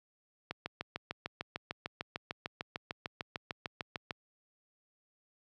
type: click train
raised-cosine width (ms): 0.3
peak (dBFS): -20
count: 25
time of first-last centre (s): 0.51-4.108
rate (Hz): 6.67
effects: high-pass 80 Hz 12 dB/octave